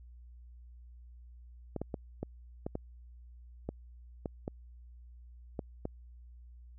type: clicks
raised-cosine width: 2 ms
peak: -22 dBFS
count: 11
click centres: 1.763 / 1.816 / 1.942 / 2.23 / 2.665 / 2.754 / 3.69 / 4.258 / 4.479 / 5.592 / 5.854 s
effects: added 60 Hz sine -50 dBFS peak until 6.78 s